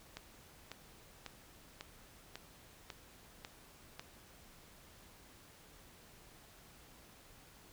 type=click train; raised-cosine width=0.2 ms; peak=-27 dBFS; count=8; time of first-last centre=0.17-3.995 s; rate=1.83 Hz; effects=pink hiss -60 dBFS RMS until 7.72 s